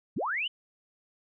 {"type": "linear sweep", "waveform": "sine", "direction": "up", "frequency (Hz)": [95.6, 3100], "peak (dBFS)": -28, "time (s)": [0.16, 0.48], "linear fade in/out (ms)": 10, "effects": []}